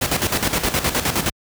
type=noise with tremolo; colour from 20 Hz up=pink; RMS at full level=-18 dBFS; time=0.01-1.3 s; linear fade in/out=10 ms; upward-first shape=square; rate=9.6 Hz; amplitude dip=65%; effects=high-pass 60 Hz 12 dB/octave